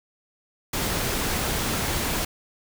pink noise, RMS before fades -26 dBFS, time 0.73-2.25 s, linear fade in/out 5 ms, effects none

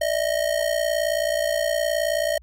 square ring-modulated tone, 622.3 Hz, D#5, in tune, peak -18 dBFS, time 0.01-2.38 s, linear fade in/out 5 ms, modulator 29.5 Hz, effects added 60 Hz sine -46 dBFS peak until 2.42 s + MP3 64 kbps

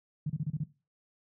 sine tone bursts, 150.1 Hz, D3, 38 cents sharp, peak -28 dBFS, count 6, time 0.26-0.637 s, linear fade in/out 5 ms, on 37 ms, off 31 ms, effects noise-tail reverb RT60 0.3 s tail -17 dB re dry + high-pass 80 Hz 12 dB/octave

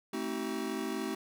square chord, A diminished seventh, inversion none, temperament just, 220 / 264 / 316.8 / 380.2 Hz, A3 / C4 / Eb4 / Gb4, 0 / +16 / +31 / +47 cents, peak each -40 / -40 / -40 / -39 dBFS, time 0.13-1.15 s, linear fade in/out 5 ms, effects none

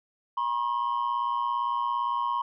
sine tone pair together, 960 / 1077.6 Hz, B5 / C#6, -49 / -49 cents, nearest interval major second, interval 200 cents, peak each -26 dBFS, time 0.37-2.42 s, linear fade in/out 5 ms, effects tanh soft clip ceiling -22 dBFS

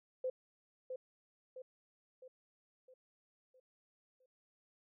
sine tone with echo, 513 Hz, C5, 34 cents flat, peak -34 dBFS, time 0.24-0.3 s, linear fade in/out 5 ms, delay 660 ms, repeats 6, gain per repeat -6 dB, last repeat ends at 4.26 s, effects none

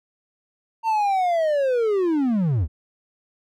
triangle linear sweep, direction down, 915 to 63.6 Hz, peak -16 dBFS, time 0.83-2.68 s, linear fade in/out 50 ms, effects none

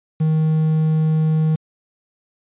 triangle tone with quantisation, 157.2 Hz, D#3, 18 cents sharp, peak -12 dBFS, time 0.2-1.56 s, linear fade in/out 10 ms, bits 7, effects resampled to 8000 Hz

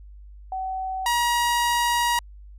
sine / sawtooth tone pair in turn, 757 / 953.8 Hz, F#5 / A#5, +39 / +39 cents, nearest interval major third, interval 400 cents, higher second, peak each -26 / -16 dBFS, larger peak second, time 0.52-1.06 / 1.06-2.19 s, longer second, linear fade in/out 2 ms, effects added 50 Hz sine -41 dBFS peak until 2.58 s + resampled to 32000 Hz

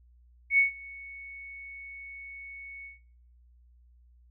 sine tone with ADSR envelope, 2217 Hz, C#7, in tune, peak -17 dBFS, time 0.5-2.99 s, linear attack 82 ms, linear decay 120 ms, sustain -24 dB, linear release 140 ms, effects noise-tail reverb RT60 0.5 s tail -17 dB re dry + added 60 Hz sine -56 dBFS peak until 4.3 s

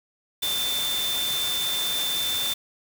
sine tone in noise, 3552 Hz, A7, 16 cents sharp, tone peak -25 dBFS, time 0.42-2.54 s, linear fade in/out 10 ms, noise white, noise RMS -30 dBFS, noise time 0.42-2.54 s, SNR +2 dB, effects none

